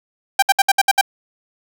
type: tone bursts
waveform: sawtooth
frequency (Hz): 787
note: G5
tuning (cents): +7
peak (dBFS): -6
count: 7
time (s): 0.39-1.012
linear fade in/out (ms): 5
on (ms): 34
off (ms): 64
effects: none